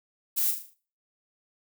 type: noise with echo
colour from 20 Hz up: violet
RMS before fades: -26 dBFS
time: 0.36-0.52 s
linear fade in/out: 20 ms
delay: 38 ms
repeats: 6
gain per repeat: -6 dB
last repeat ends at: 0.748 s
effects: noise-tail reverb RT60 0.4 s tail -18 dB re dry